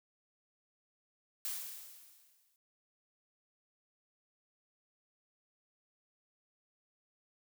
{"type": "noise with exponential decay", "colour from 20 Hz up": "blue", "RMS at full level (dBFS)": -37, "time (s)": [1.45, 2.56], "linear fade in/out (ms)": 1, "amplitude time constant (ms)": 240, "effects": []}